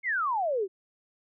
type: exponential sweep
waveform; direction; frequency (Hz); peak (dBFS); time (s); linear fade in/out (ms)
sine; down; 2217 to 360.5; -25; 0.03-0.68; 50
effects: none